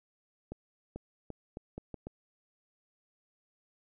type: accelerating click train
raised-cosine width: 2 ms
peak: -27 dBFS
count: 7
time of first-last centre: 0.52-2.07 s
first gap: 440 ms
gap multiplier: 0.78
effects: none